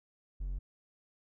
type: tone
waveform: triangle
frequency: 45.47 Hz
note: F#1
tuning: 29 cents flat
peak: -32 dBFS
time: 0.4-0.59 s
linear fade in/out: 10 ms
effects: none